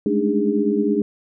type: tone cluster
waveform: sine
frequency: 205.2 / 214.7 / 287.7 / 303.9 / 408.4 Hz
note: G#3 / A3 / D4 / D#4 / G#4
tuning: -21 / -42 / -36 / -41 / -29 cents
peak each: -26 / -22 / -24 / -23 / -21 dBFS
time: 0.06-1.02 s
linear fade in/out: 2 ms
effects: none